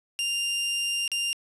sawtooth tone with dropouts, 2794 Hz, F7, in tune, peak -22 dBFS, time 0.19-1.33 s, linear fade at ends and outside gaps 0 ms, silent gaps 1.078-1.117 s, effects resampled to 24000 Hz + 10-bit

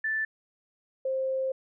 sine tone pair in turn, 1760 / 527.7 Hz, A6 / C5, 0 / +15 cents, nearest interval octave + major sixth, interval 2085 cents, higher first, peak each -26 dBFS, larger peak neither, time 0.04-0.25 / 1.05-1.52 s, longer second, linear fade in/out 5 ms, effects none

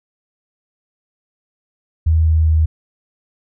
sine tone with pitch steps, 80.2 / 79.6 / 79 Hz, E2 / D#2 / D#2, -47 / +40 / +27 cents, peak -10 dBFS, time 2.06-2.66 s, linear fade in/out 10 ms, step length 200 ms, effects none

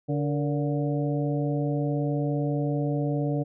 harmonic tone with a mistuned harmonic, 144.7 Hz, D3, 25 cents flat, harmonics 1 / 2 / 3 / 4 / 5, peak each -26 / -29 / -33 / -34 / -39 dBFS, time 0.08-3.44 s, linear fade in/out 20 ms, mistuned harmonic 3, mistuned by +99 cents, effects none

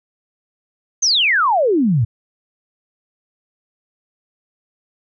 sine exponential sweep, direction down, 6520 to 103.83 Hz, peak -12 dBFS, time 1.02-2.05 s, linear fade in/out 10 ms, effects none

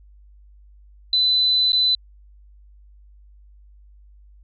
sine tone with dropouts, 4010 Hz, B7, 26 cents sharp, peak -15 dBFS, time 1.13-1.95 s, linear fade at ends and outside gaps 2 ms, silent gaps 1.721-1.73 s, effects added 50 Hz sine -46 dBFS peak until 4.43 s

